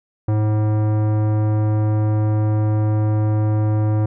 sine tone with tanh clipping, 107 Hz, A2, 48 cents flat, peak -17 dBFS, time 0.28-4.06 s, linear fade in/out 5 ms, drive 17 dB, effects none

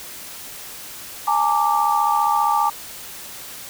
sine tone cluster, 831 / 906 / 1173 Hz, G#5 / A#5 / D6, +1 / -50 / -2 cents, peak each -20 dBFS, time 1.27-2.7 s, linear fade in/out 10 ms, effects white hiss -36 dBFS RMS until 3.69 s

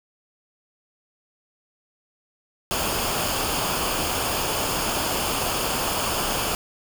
pink noise with comb filter, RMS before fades -25 dBFS, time 2.71-6.55 s, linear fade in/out 0 ms, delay 0.51 ms, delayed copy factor -0.55, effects none

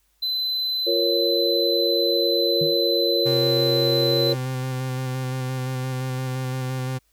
triangle tone, 4035 Hz, B7, 36 cents sharp, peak -21 dBFS, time 0.22-4.33 s, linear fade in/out 10 ms
sine chord, Bb minor, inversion second, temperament equal, 349.2 / 466.2 / 554.4 Hz, F4 / Bb4 / Db5, 0 / 0 / 0 cents, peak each -24 dBFS, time 0.86-4.35 s, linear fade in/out 20 ms
sine tone with exponential decay, 155.6 Hz, D#3, in tune, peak -22 dBFS, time 2.61-2.8 s, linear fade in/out 5 ms, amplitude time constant 41 ms
40% pulse tone with vibrato, 129.3 Hz, C3, 20 cents flat, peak -24 dBFS, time 3.25-6.99 s, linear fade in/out 20 ms, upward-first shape square, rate 5.8 Hz, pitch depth 15 cents each way
effects added 50 Hz sine -67 dBFS peak until 7.12 s + white hiss -67 dBFS RMS until 7.12 s

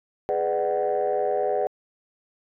sine chord, G# half-diminished seventh, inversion none, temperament just, 415.3 / 498.4 / 598 / 747.5 Hz, G#4 / B4 / D5 / F#5, 0 / +16 / +31 / +17 cents, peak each -26 dBFS, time 0.29-1.67 s, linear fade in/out 0 ms, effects tanh soft clip ceiling -15 dBFS

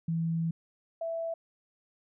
sine tone pair in turn, 164.81 / 661.5 Hz, E3 / E5, 0 / +6 cents, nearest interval 2 octaves, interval 2406 cents, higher second, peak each -27 / -31 dBFS, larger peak first, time 0.08-0.51 / 1.01-1.34 s, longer first, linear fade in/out 5 ms, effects none

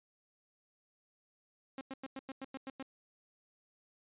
sawtooth tone bursts, 267.4 Hz, C4, 38 cents sharp, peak -37 dBFS, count 9, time 1.78-2.827 s, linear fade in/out 2 ms, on 31 ms, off 96 ms, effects resampled to 8000 Hz

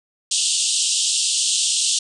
white band-pass noise, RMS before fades -20 dBFS, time 0.31-1.99 s, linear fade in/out 5 ms, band 2800 to 9100 Hz, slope 96 dB/octave, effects none

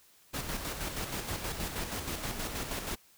pink noise with tremolo, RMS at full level -35 dBFS, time 0.33-2.96 s, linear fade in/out 20 ms, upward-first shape square, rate 6.3 Hz, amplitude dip 45%, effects white hiss -62 dBFS RMS until 3.17 s

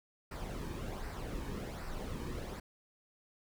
brown noise with flanger, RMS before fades -41 dBFS, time 0.31-2.6 s, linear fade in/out 5 ms, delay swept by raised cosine 0.29 to 1.49 ms, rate 1.3 Hz, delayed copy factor -0.55, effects none

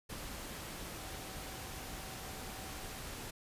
sine tone in noise, 763 Hz, G5, 47 cents flat, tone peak -55 dBFS, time 1-2.99 s, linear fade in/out 10 ms, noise pink, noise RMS -45 dBFS, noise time 0.09-3.31 s, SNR -13 dB, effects resampled to 32000 Hz

